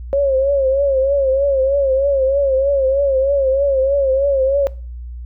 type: tone with vibrato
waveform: sine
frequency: 545 Hz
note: C#5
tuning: 29 cents flat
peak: -12 dBFS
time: 0.13-4.67 s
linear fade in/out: 0 ms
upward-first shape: triangle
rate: 3.2 Hz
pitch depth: 82 cents each way
effects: noise-tail reverb RT60 0.4 s tail -22 dB re dry + added 60 Hz sine -27 dBFS peak until 5.25 s